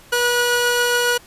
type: tone pair together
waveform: sawtooth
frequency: 483.7 / 1458.3 Hz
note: B4 / F#6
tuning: -36 / -26 cents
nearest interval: octave + perfect fifth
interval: 1910 cents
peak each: -15 dBFS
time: 0.12-1.18 s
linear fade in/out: 10 ms
effects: pink hiss -46 dBFS RMS until 1.26 s + resampled to 32000 Hz